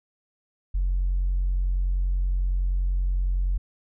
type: tone with tanh clipping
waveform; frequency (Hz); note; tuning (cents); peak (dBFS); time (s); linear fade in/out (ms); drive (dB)
triangle; 45.31; F#1; -36; -21; 0.74-3.58; 10; 5
effects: none